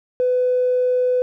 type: tone with tanh clipping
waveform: triangle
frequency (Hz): 501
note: B4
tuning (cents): +25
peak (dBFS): -15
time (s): 0.2-1.22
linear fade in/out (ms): 0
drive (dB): 4
effects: none